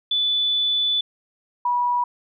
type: tone pair in turn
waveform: sine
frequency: 3480 / 972.9 Hz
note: A7 / B5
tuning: -20 / -26 cents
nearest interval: octave + minor seventh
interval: 2206 cents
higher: first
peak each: -18 dBFS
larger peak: neither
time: 0.11-1.01 / 1.65-2.04 s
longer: first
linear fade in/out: 5 ms
effects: none